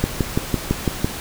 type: click train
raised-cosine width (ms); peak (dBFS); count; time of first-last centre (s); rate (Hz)
3; -4; 7; 0.04-1.045; 5.97
effects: pink hiss -30 dBFS RMS until 1.2 s